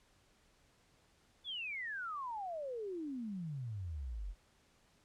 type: exponential sweep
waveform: sine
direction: down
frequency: 3536 to 41.78 Hz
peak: -39 dBFS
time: 1.44-4.35 s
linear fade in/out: 50 ms
effects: pink hiss -70 dBFS RMS until 5.04 s + low-pass 9000 Hz 12 dB/octave